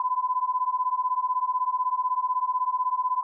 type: beating tone pair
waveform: sine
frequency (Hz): 1000 / 1016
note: B5 / B5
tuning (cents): +21 / +49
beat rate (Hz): 16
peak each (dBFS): -26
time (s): 0-3.23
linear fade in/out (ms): 2
effects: none